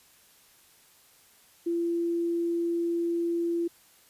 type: tone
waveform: sine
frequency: 340 Hz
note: F4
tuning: 46 cents flat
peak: -25 dBFS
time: 1.66-3.68 s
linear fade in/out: 10 ms
effects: white hiss -59 dBFS RMS until 4.09 s + resampled to 32000 Hz

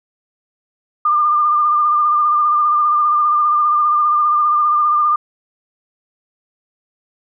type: tone with vibrato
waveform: sine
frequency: 1200 Hz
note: D6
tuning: 37 cents sharp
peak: -11 dBFS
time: 1.05-5.16 s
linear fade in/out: 5 ms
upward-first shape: sine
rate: 15 Hz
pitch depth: 29 cents each way
effects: none

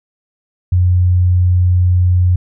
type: tone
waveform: sine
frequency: 90 Hz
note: F#2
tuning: 47 cents flat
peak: -8 dBFS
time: 0.72-2.36 s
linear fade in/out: 5 ms
effects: none

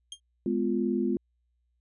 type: tone with exponential decay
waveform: sawtooth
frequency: 3208 Hz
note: G7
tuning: 39 cents sharp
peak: -30 dBFS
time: 0.12-0.2 s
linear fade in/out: 2 ms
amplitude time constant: 16 ms
type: chord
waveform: sine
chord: F diminished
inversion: first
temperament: just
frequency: 209.5 / 251.4 / 349.2 Hz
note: Ab3 / Cb4 / F4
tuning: +15 / +31 / 0 cents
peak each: -29 dBFS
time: 0.46-1.17 s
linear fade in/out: 2 ms
effects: added 60 Hz sine -70 dBFS peak until 1.8 s + resampled to 24000 Hz

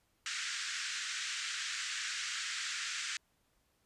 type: band-pass noise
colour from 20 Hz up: pink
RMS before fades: -39 dBFS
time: 0.26-3.17 s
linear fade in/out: 2 ms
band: 1400 to 7900 Hz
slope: 48 dB/octave
effects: pink hiss -75 dBFS RMS until 3.85 s + resampled to 32000 Hz

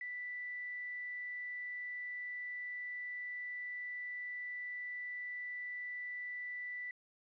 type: tone with quantisation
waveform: sine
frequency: 1975.5 Hz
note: B6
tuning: in tune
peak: -40 dBFS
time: 0.01-6.91 s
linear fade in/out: 2 ms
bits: 11
effects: resampled to 11025 Hz

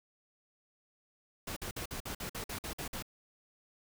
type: noise bursts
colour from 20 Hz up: pink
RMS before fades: -40 dBFS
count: 11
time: 1.47-3.025 s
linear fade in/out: 5 ms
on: 95 ms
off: 51 ms
effects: none

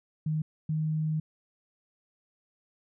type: tone pair in turn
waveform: sine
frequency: 155.3 / 155.89 Hz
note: D#3 / D#3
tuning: -3 / +4 cents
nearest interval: unison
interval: 7 cents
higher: second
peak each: -26 dBFS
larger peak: neither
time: 0.26-0.42 / 0.69-1.2 s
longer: second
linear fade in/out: 5 ms
effects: none

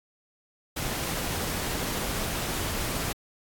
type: noise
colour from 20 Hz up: pink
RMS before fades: -31 dBFS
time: 0.76-3.13 s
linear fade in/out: 10 ms
effects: AAC 64 kbps

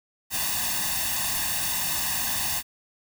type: noise with comb filter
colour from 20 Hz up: white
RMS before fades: -27 dBFS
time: 0.3-2.63 s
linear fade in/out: 50 ms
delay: 1.1 ms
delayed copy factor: +0.9
effects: none

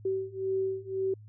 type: beating tone pair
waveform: sine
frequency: 381.9 / 383.8 Hz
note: G4 / G4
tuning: -45 / -37 cents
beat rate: 1.9 Hz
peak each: -32 / -31 dBFS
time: 0.05-1.14 s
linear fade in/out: 5 ms
effects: added 106 Hz sine -47 dBFS peak until 1.28 s

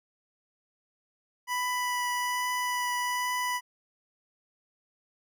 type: tone with vibrato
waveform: 25% pulse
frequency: 987.8 Hz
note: B5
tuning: in tune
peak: -24 dBFS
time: 1.47-3.61 s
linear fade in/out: 50 ms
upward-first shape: triangle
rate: 1.2 Hz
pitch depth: 11 cents each way
effects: none

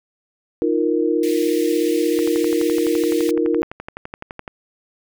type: chord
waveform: sine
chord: Eb suspended second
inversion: none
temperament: equal with one note detuned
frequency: 311.1 / 347.8 / 466.2 Hz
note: Eb4 / F4 / Bb4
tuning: 0 / -7 / 0 cents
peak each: -20 dBFS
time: 0.62-3.62 s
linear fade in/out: 0 ms
type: high-pass noise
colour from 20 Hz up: pink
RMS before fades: -34 dBFS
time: 1.23-3.31 s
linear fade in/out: 2 ms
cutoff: 1800 Hz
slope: 96 dB/octave
type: click train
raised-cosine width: 0.5 ms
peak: -16 dBFS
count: 28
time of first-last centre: 2.19-4.478 s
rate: 11.8 Hz
effects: none

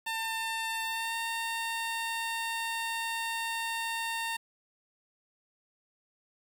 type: tone with pitch glide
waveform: 15% pulse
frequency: 899 to 913.7 Hz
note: A5 to A#5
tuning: +37 to -35 cents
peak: -25 dBFS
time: 0.06-4.37 s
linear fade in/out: 10 ms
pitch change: +28 cents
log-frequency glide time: 0.87-1.16 s
effects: 9-bit

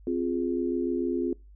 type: chord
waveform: sine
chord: F minor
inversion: second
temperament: equal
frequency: 261.6 / 349.2 / 415.3 Hz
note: C4 / F4 / Ab4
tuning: 0 / 0 / 0 cents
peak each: -29 / -28 / -33 dBFS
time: 0.07-1.33 s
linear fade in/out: 2 ms
effects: noise-tail reverb RT60 0.3 s tail -26 dB re dry + added 50 Hz sine -48 dBFS peak until 1.55 s

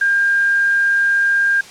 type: tone with quantisation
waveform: sine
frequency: 1604 Hz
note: G6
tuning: 39 cents sharp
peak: -12 dBFS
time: 0.01-1.61 s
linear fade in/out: 5 ms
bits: 6
effects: white hiss -38 dBFS RMS until 1.7 s + low-pass 7000 Hz 12 dB/octave

